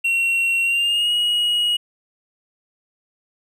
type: tone with pitch glide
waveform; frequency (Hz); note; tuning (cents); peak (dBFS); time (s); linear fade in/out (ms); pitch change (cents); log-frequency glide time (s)
triangle; 2734 to 2897; F7 to F#7; -37 to -37; -15; 0.04-1.77; 10; +100; 0.63-1.13
effects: none